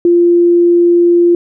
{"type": "tone", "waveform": "sine", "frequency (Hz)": 346.3, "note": "F4", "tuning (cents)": -15, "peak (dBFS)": -5, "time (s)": [0.05, 1.35], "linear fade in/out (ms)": 2, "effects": []}